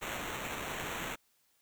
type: noise with sample-and-hold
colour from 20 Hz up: white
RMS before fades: -39 dBFS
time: 0.01-1.16 s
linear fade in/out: 20 ms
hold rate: 4900 Hz
effects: white hiss -72 dBFS RMS until 1.61 s